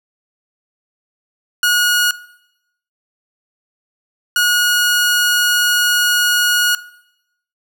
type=tone bursts at uneven times; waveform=sawtooth; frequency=1447 Hz; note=F#6; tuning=39 cents flat; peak=-8 dBFS; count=2; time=1.63-2.11 / 4.36-6.75 s; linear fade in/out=2 ms; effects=noise-tail reverb RT60 0.8 s tail -19 dB re dry